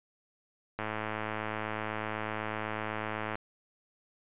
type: click train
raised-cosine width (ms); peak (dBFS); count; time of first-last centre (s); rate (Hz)
0.5; -19; 278; 0.79-3.355; 108
effects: resampled to 8000 Hz